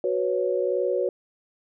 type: chord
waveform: sine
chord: F# suspended fourth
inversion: none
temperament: just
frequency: 370 / 493.3 / 555 Hz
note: F#4 / B4 / C#5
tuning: 0 / -2 / +2 cents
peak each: -26 dBFS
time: 0.04-1.09 s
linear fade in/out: 2 ms
effects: none